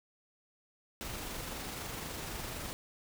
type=noise with amplitude modulation; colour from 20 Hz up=pink; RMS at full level=-40 dBFS; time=1.01-2.73 s; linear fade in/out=0 ms; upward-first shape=sine; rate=23.9 Hz; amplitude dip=25%; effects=none